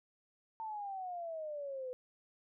sine exponential sweep, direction down, 901 to 498.5 Hz, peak -39 dBFS, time 0.6-1.93 s, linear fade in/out 0 ms, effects none

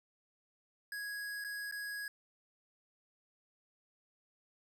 square tone with dropouts, 1661.2 Hz, G#6, in tune, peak -40 dBFS, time 0.92-2.08 s, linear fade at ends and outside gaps 2 ms, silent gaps 1.441-1.446 / 1.713-1.723 s, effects none

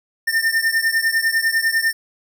square beating tone pair, 1800 / 1810 Hz, A6 / A6, +39 / +48 cents, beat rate 10 Hz, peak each -20 dBFS, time 0.27-1.93 s, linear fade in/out 10 ms, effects none

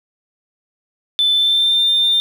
triangle tone with pitch glide, 3520 to 3598 Hz, A7 to A7, 0 to +38 cents, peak -9 dBFS, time 1.19-2.2 s, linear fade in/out 0 ms, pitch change +38 cents, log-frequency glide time 1.33-1.78 s, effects tanh soft clip ceiling -9 dBFS + 7-bit

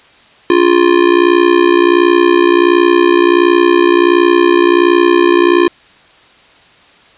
square tone with amplitude modulation, 349.2 Hz, F4, in tune, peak -3 dBFS, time 0.5-5.68 s, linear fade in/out 2 ms, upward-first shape sine, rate 61.4 Hz, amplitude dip 85%, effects white hiss -44 dBFS RMS until 7.17 s + resampled to 8000 Hz

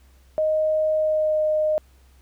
sine tone with pitch glide, 622.3 to 615.9 Hz, D#5 to D#5, 0 to -18 cents, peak -18 dBFS, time 0.38-1.78 s, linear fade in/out 0 ms, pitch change -18 cents, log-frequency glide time 0.95-1.43 s, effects added 65 Hz sine -51 dBFS peak until 2.21 s + pink hiss -61 dBFS RMS until 2.21 s

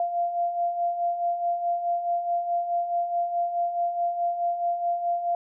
sine beating tone pair, 690 / 694.7 Hz, F5 / F5, -21 / -9 cents, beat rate 4.7 Hz, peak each -32 / -24 dBFS, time 0-5.35 s, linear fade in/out 2 ms, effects none

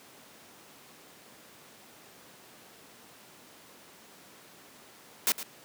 white noise with echo, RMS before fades -25 dBFS, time 5.27-5.32 s, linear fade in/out 0 ms, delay 110 ms, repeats 1, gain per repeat -13 dB, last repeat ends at 5.43 s, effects pink hiss -53 dBFS RMS until 5.64 s + high-pass 200 Hz 12 dB/octave

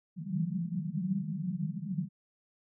white band-pass noise, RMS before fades -34 dBFS, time 0.16-2.09 s, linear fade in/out 50 ms, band 150 to 200 Hz, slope 96 dB/octave, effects none

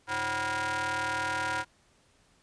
sawtooth ring-modulated tone, 219.9 Hz, A3, 1 cent flat, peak -22 dBFS, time 0.07-1.65 s, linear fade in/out 50 ms, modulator 1190 Hz, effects pink hiss -65 dBFS RMS until 2.42 s + resampled to 22050 Hz

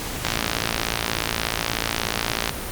click train, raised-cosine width 0.2 ms, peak -3 dBFS, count 128, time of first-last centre 0.25-2.494 s, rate 56.6 Hz, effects pink hiss -30 dBFS RMS until 2.71 s + Opus 48 kbps

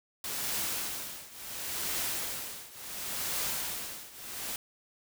white noise with tremolo, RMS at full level -32 dBFS, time 0.24-4.56 s, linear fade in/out 2 ms, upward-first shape triangle, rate 0.71 Hz, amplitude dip 90%, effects none

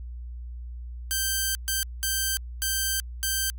5% pulse tone bursts at uneven times, 1562 Hz, G6, 7 cents flat, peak -13 dBFS, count 5, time 1.11-1.55 / 1.68-1.83 / 2.03-2.37 / 2.62-3 / 3.23-3.5 s, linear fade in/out 0 ms, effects added 60 Hz sine -34 dBFS peak until 3.58 s + MP3 96 kbps

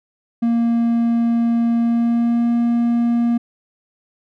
triangle tone with pitch glide, 233.1 to 235.9 Hz, A#3 to A#3, 0 to +21 cents, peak -12 dBFS, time 0.42-3.38 s, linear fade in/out 10 ms, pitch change +21 cents, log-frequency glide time 1.8-2.51 s, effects none

